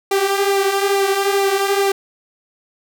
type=tone with flanger; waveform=sawtooth; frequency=394.8 Hz; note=G4; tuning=12 cents sharp; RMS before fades=-17 dBFS; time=0.11-1.92 s; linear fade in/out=5 ms; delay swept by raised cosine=0.59 to 5.59 ms; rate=2.3 Hz; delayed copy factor=-0.55; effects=none